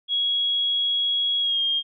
sine tone with pitch glide, 3322 to 3224 Hz, G#7 to G7, 0 to +48 cents, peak -20 dBFS, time 0.08-1.83 s, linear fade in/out 50 ms, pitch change -52 cents, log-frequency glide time 1.4-1.61 s, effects none

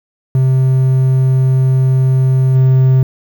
triangle tone with level steps, 130.81 Hz, C3, in tune, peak -6 / -4 dBFS, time 0.35-3.03 s, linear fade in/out 2 ms, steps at 2.54 s, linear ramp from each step 20 ms, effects 7-bit

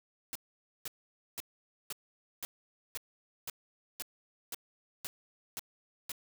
white noise bursts, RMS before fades -39 dBFS, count 12, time 0.33-6.118 s, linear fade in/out 0 ms, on 24 ms, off 500 ms, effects none

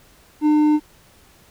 sine tone with hard clipping, 301.9 Hz, D4, 48 cents sharp, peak -14 dBFS, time 0.41-0.8 s, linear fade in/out 50 ms, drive 5 dB, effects pink hiss -52 dBFS RMS until 1.5 s

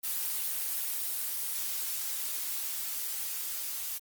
blue noise with level ramp, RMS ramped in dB -32 to -36 dBFS, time 0.03-3.99 s, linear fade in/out 20 ms, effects Opus 24 kbps

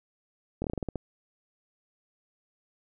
slowing click train, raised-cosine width 2 ms, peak -18 dBFS, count 9, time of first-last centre 0.62-0.957 s, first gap 22 ms, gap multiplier 1.18, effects none

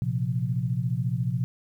sine chord, Bb suspended second, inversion none, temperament equal, 116.54 / 130.81 / 174.61 Hz, Bb2 / C3 / F3, 0 / 0 / 0 cents, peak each -28 / -27 / -31 dBFS, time 0.02-1.44 s, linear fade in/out 0 ms, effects 10-bit

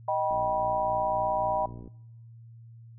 sine chord, Eb augmented, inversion none, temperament just, 622.3 / 777.8 / 972.3 Hz, Eb5 / G5 / B5, 0 / -14 / -27 cents, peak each -29 dBFS, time 0.08-1.66 s, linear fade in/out 5 ms
click train, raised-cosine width 3 ms, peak -31 dBFS, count 94, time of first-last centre 0.31-1.876 s, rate 59.4 Hz
effects noise-tail reverb RT60 0.8 s tail -23 dB re dry + added 115 Hz sine -46 dBFS peak until 2.98 s

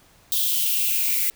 violet noise with high-pass filter sweep, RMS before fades -22 dBFS, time 0.32-1.3 s, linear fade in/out 0 ms, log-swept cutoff 3500 to 2100 Hz, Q 6, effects pink hiss -55 dBFS RMS until 1.35 s

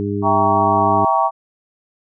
harmonic tone, 101.4 Hz, G#2, 41 cents flat, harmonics 1 / 2 / 3 / 4, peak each -24 / -24 / -24 / -24 dBFS, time 0-1.05 s, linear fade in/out 0 ms
sine chord, E diminished seventh, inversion none, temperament equal with one note detuned, 659.3 / 784 / 932.3 / 1123.6 Hz, E5 / G5 / Bb5 / Db6, 0 / 0 / 0 / +23 cents, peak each -20 / -18 / -18 / -18 dBFS, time 0.22-1.31 s, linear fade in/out 50 ms
effects none

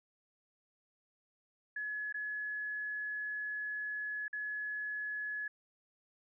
sine tone with dropouts, 1698 Hz, G#6, 38 cents sharp, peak -36 dBFS, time 1.76-5.48 s, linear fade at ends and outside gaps 5 ms, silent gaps 2.126-2.142 / 4.281-4.329 s, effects none

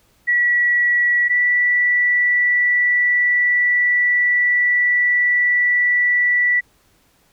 sine tone pair in turn, 1937 / 1959.5 Hz, B6 / B6, -34 / -14 cents, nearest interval unison, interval 20 cents, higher second, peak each -13 dBFS, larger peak neither, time 0.27-1.29 / 1.29-6.61 s, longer second, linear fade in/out 20 ms, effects pink hiss -58 dBFS RMS until 7.32 s

